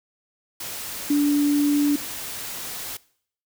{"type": "tone in noise", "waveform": "sine", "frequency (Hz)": 290, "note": "D4", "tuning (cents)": -22, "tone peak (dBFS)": -16, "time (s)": [1.1, 1.96], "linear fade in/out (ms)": 5, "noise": "white", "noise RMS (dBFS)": -33, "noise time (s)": [0.6, 2.97], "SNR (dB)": 14, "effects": ["noise-tail reverb RT60 0.6 s tail -21 dB re dry"]}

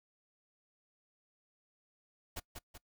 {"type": "noise with echo", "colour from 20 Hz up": "pink", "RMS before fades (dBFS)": -41, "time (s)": [2.36, 2.4], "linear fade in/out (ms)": 10, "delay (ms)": 190, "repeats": 2, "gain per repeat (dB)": -5, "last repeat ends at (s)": 2.78, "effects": ["noise-tail reverb RT60 0.1 s tail -23 dB re dry"]}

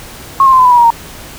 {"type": "tone with pitch steps", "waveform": "sine", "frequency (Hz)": [1086, 1061.8, 1038.2, 1015, 992.4, 970.3, 948.7, 927.6], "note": ["C#6", "C6", "C6", "B5", "B5", "B5", "A#5", "A#5"], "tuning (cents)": [-36, 25, -14, 47, 8, -31, 30, -9], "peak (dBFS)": -3, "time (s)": [0.4, 0.904], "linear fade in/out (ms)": 2, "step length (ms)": 63, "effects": ["pink hiss -31 dBFS RMS until 1.38 s"]}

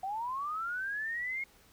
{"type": "linear sweep", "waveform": "sine", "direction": "up", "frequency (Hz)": [740, 2168], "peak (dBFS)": -33, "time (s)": [0.03, 1.44], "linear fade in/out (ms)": 5, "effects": ["pink hiss -62 dBFS RMS until 1.72 s"]}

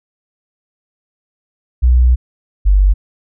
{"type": "tone pair in turn", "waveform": "sine", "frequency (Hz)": [61.74, 48.51], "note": ["B1", "G1"], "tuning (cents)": [0, -17], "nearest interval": "major third", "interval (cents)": 417, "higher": "first", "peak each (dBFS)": -6, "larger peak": "neither", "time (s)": [[1.82, 2.16], [2.65, 2.94]], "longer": "first", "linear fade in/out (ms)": 20, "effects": []}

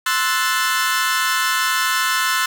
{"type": "chord", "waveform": "sawtooth", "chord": "F# half-diminished seventh", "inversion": "second", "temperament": "equal", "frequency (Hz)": [1046.5, 1318.5, 1480, 1760], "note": ["C6", "E6", "F#6", "A6"], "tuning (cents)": [0, 0, 0, 0], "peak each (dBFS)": -19, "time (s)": [0.06, 2.46], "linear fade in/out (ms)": 5, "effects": []}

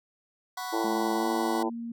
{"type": "chord", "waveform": "sawtooth", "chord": "F# suspended fourth", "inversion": "none", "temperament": "just", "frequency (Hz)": [740, 986.7, 1110], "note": ["F#5", "B5", "C#6"], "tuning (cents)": [0, -2, 2], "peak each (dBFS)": [-32, -34, -35], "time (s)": [0.57, 1.63], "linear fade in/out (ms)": 5}
{"type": "harmonic tone", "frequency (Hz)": 111.9, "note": "A2", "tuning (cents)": 30, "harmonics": [3, 4, 5, 6, 7, 8, 9], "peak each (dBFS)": [-29, -35, -39, -39, -35, -34, -39], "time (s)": [0.72, 1.7], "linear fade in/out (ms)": 20}
{"type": "tone with pitch glide", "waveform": "sine", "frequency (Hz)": [218.7, 233], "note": ["A3", "A#3"], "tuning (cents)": [-10, -1], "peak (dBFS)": -33, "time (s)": [0.84, 1.92], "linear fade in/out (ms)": 5, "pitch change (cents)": 109, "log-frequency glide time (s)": [1.14, 1.27]}
{"effects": []}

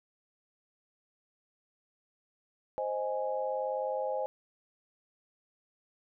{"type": "chord", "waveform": "sine", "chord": "Ab major", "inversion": "first", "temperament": "equal", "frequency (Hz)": [523.3, 622.3, 830.6], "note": ["C5", "Eb5", "Ab5"], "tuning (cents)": [0, 0, 0], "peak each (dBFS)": [-33, -36, -36], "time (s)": [2.78, 4.26], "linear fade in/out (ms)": 0, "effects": []}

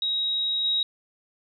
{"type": "tone with level steps", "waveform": "sine", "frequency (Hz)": 3807, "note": "A#7", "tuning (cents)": 36, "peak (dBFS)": [-23, -21], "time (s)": [0.02, 0.83], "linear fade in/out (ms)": 2, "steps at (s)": 0.64, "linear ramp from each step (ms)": 10, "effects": []}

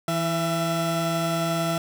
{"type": "tone pair together", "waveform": "30% pulse", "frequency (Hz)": [164.81, 670.4], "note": ["E3", "E5"], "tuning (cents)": [0, 29], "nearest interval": "2 octaves", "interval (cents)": 2429, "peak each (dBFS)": -23, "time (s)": [0.08, 1.78], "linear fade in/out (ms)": 2, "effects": []}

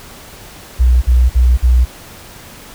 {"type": "tone bursts", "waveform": "sine", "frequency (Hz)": 61.7, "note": "B1", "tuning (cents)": -1, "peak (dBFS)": -6, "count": 4, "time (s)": [0.79, 1.854], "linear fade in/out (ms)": 20, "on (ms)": 230, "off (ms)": 48, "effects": ["pink hiss -36 dBFS RMS until 2.74 s"]}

